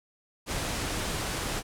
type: low-pass noise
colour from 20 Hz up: pink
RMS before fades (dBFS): -32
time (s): 0.46-1.63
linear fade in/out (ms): 50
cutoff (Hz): 11000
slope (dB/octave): 24
effects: none